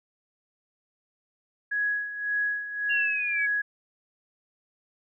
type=tone with tremolo; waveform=sine; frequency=1670 Hz; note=G#6; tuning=9 cents sharp; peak=-23 dBFS; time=1.71-3.62 s; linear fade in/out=10 ms; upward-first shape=sine; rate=1.8 Hz; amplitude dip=70%
type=linear sweep; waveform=sine; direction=down; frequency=2794 to 2242 Hz; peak=-26 dBFS; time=2.89-3.47 s; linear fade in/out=20 ms
effects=none